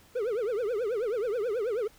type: tone with vibrato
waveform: triangle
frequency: 450.2 Hz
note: A4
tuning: 40 cents sharp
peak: -25 dBFS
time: 0.15-1.88 s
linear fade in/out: 10 ms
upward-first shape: triangle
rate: 9.3 Hz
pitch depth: 260 cents each way
effects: pink hiss -58 dBFS RMS until 1.98 s